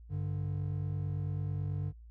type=tone pair together; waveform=triangle; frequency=97.73 / 146.83 Hz; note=G2 / D3; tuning=-5 / 0 cents; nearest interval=perfect fifth; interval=705 cents; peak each=-32 / -34 dBFS; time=0.09-1.93 s; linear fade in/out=50 ms; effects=added 57 Hz sine -49 dBFS peak until 2.1 s